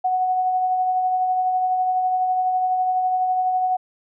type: tone with tremolo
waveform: sine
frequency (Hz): 740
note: F#5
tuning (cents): 0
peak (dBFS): -16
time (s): 0.04-3.77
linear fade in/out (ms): 10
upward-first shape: triangle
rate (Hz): 12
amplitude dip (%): 35
effects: none